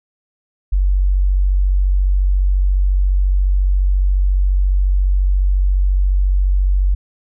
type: tone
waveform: sine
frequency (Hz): 47.17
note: F#1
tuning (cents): +34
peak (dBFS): -11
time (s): 0.72-6.95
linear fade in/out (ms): 10
effects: none